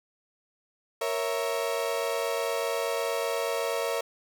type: chord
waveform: 35% pulse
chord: A# diminished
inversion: none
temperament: equal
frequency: 466.2 / 554.4 / 659.3 Hz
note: A#4 / C#5 / E5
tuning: 0 / 0 / 0 cents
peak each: -29 / -30 / -31 dBFS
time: 1.01-4.01 s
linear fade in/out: 5 ms
effects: none